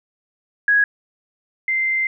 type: tone pair in turn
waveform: sine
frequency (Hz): 1661.2 / 2083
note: G#6 / C7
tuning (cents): 0 / -8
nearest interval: major third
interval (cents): 392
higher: second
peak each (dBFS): -12 / -17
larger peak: first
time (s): 0.68-0.84 / 1.68-2.07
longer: second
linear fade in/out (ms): 2
effects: none